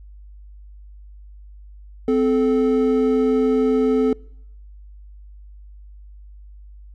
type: tone pair together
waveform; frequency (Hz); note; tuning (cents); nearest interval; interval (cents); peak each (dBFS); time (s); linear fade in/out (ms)
triangle; 258.2 / 434.6; C4 / A4; -23 / -21; major sixth; 902; -16; 2.08-4.13; 2
effects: noise-tail reverb RT60 0.8 s tail -26 dB re dry + added 50 Hz sine -39 dBFS peak until 6.94 s